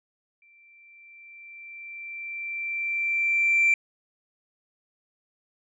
sine tone with exponential growth, 2349 Hz, D7, in tune, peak -15 dBFS, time 0.42-3.74 s, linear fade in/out 2 ms, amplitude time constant 720 ms, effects tanh soft clip ceiling -14 dBFS

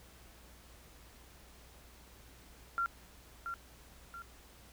sine tone with echo, 1377 Hz, F6, 25 cents flat, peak -30 dBFS, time 2.78-2.86 s, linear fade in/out 0 ms, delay 680 ms, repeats 2, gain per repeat -7 dB, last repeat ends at 4.22 s, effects added 60 Hz sine -59 dBFS peak until 4.72 s + pink hiss -59 dBFS RMS until 4.72 s

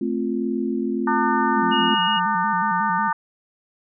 sine chord, F major, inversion first, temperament equal, 220 / 261.6 / 349.2 Hz, A3 / C4 / F4, 0 / 0 / 0 cents, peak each -25 / -25 / -26 dBFS, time 0.01-1.95 s, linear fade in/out 5 ms
harmonic tone, 300 Hz, D4, 37 cents sharp, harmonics 3 / 4 / 5 / 6, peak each -21 / -24 / -27 / -32 dBFS, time 1.07-3.13 s, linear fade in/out 5 ms
sine tone with vibrato, 194 Hz, G3, 18 cents flat, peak -28 dBFS, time 1.53-3.12 s, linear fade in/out 50 ms, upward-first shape square, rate 5.5 Hz, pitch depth 130 cents each way
sine tone, 2869 Hz, F7, 46 cents sharp, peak -22 dBFS, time 1.71-2.2 s, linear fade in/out 20 ms
effects none

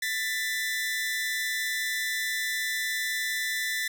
sawtooth tone pair together, 1770 / 1989.4 Hz, A6 / B6, +10 / +12 cents, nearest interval major second, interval 202 cents, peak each -27 dBFS, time 0.02-3.88 s, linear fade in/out 5 ms, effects none

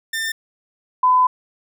sawtooth / sine tone pair in turn, 1797 / 1008.5 Hz, A6 / B5, +36 / +36 cents, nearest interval minor seventh, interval 1000 cents, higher first, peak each -18 / -11 dBFS, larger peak second, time 0.13-0.32 / 1.03-1.27 s, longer second, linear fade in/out 5 ms, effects none

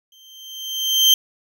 35% pulse tone with exponential growth, 3136 Hz, G7, in tune, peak -7 dBFS, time 0.12-1.14 s, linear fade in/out 2 ms, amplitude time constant 220 ms, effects none

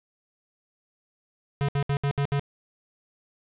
square tone bursts, 141.4 Hz, C#3, 35 cents sharp, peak -23 dBFS, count 6, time 1.61-2.395 s, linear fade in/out 0 ms, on 75 ms, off 67 ms, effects resampled to 8000 Hz + 10-bit

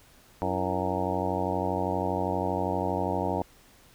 harmonic tone with a mistuned harmonic, 92.5 Hz, F#2, in tune, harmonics 1 / 2 / 3 / 4 / 5 / 6 / 7 / 8 / 9 / 10, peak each -35 / -35 / -35 / -35 / -35 / -35 / -35 / -35 / -35 / -35 dBFS, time 0.42-3.42 s, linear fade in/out 0 ms, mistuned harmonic 4, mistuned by -120 cents, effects pink hiss -57 dBFS RMS until 3.94 s

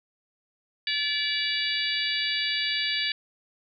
harmonic tone with a mistuned harmonic, 577 Hz, D5, 31 cents flat, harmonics 3 / 4 / 5 / 6 / 7 / 8, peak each -32 / -32 / -32 / -32 / -32 / -32 dBFS, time 0.87-3.12 s, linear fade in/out 2 ms, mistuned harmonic 7, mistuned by -67 cents, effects none

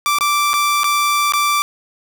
sawtooth tone with dropouts, 1171 Hz, D6, 5 cents flat, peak -10 dBFS, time 0.06-1.62 s, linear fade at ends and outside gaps 0 ms, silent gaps 0.186-0.209 / 0.533-0.539 / 0.834-0.842 / 1.322-1.336 s, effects 8-bit

